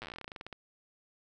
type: slowing click train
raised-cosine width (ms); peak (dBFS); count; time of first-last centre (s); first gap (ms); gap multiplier
0.3; -26; 20; 0.02-0.528; 8; 1.12
effects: none